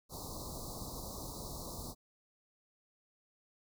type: band-stop noise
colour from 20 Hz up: pink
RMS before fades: -44 dBFS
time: 0.09-1.95 s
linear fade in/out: 50 ms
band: 1200 to 3900 Hz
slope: 96 dB/octave
effects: none